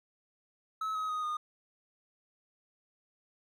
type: tone with pitch steps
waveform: triangle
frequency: 1293 / 1270.1 / 1247.5 / 1225.4 Hz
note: E6 / D#6 / D#6 / D#6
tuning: -34 / +35 / +4 / -27 cents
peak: -30 dBFS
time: 0.81-1.37 s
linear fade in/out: 5 ms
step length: 140 ms
effects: none